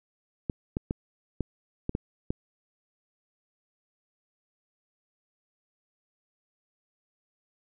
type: clicks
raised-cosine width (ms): 3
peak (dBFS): -15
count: 7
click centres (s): 0.498 / 0.769 / 0.909 / 1.407 / 1.894 / 1.951 / 2.305
effects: none